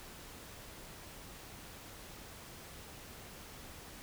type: silence
effects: pink hiss -51 dBFS RMS until 4.02 s